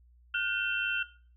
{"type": "tone cluster", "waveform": "sine", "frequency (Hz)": [1432, 1536, 2704, 3113], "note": ["F6", "G6", "E7", "G7"], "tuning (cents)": [43, -36, 43, -13], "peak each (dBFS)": [-30, -35, -33, -38], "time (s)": [0.34, 1.03], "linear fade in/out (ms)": 5, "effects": ["noise-tail reverb RT60 0.4 s tail -17 dB re dry", "added 60 Hz sine -57 dBFS peak until 1.36 s"]}